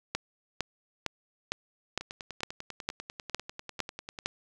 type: two click trains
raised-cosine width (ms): 0.2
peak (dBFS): -12 / -22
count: 10 / 23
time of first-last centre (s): 0.15-4.26 / 2.01-4.188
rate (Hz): 2.19 / 10.1
effects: none